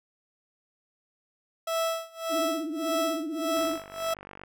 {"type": "tone with tremolo", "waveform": "30% pulse", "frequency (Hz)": 657, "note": "E5", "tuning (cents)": -6, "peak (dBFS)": -22, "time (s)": [1.67, 4.14], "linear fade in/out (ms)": 5, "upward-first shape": "sine", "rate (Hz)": 1.7, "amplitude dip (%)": 95}
{"type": "tone with vibrato", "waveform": "sine", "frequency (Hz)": 311.1, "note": "D#4", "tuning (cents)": 0, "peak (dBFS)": -30, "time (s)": [2.29, 3.79], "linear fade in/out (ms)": 50, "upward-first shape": "sine", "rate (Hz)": 16, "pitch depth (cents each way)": 120}
{"type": "click train", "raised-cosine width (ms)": 0.5, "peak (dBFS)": -28, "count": 43, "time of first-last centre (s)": [3.57, 4.436], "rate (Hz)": 48.5}
{"effects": []}